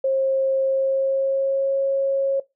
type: tone with pitch glide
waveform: sine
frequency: 535 to 545.3 Hz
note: C5 to C#5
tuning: +38 to -29 cents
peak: -17 dBFS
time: 0.04-2.4 s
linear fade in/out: 5 ms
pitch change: +33 cents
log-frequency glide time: 0.64-1.77 s
effects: noise-tail reverb RT60 0.2 s tail -21 dB re dry